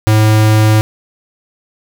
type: tone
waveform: square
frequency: 108.2 Hz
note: A2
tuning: 29 cents flat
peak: -7 dBFS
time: 0.07-0.81 s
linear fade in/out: 0 ms
effects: none